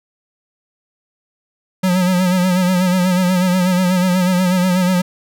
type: tone with vibrato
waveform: square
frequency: 182.3 Hz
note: F#3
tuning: 25 cents flat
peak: -13 dBFS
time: 1.83-5.02 s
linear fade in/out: 10 ms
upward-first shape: sine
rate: 8.2 Hz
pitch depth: 54 cents each way
effects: none